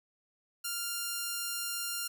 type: tone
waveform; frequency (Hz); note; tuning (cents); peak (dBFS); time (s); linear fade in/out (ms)
5% pulse; 1396.9; F6; 0; -22; 0.64-2.08; 10
effects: none